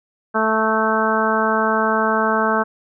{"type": "harmonic tone with a mistuned harmonic", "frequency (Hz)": 220, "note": "A3", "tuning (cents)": 0, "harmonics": [1, 2, 3, 4, 5, 6, 7], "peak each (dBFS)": [-23, -23, -23, -23, -23, -23, -23], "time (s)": [0.34, 2.64], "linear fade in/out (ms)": 20, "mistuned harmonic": 6, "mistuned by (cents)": -16, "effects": []}